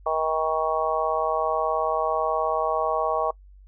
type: harmonic tone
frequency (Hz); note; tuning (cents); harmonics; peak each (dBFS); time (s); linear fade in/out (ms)
158.5; D#3; +32; 3 / 4 / 5 / 6 / 7; -29 / -26 / -28 / -31 / -27; 0.06-3.31; 5
effects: noise-tail reverb RT60 0.1 s tail -24 dB re dry + added 48 Hz sine -46 dBFS peak until 3.67 s